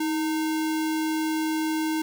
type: tone with sample-and-hold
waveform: sine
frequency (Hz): 316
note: D#4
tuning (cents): +27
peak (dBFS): -23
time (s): 0-2.02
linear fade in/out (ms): 5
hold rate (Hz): 1225
effects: none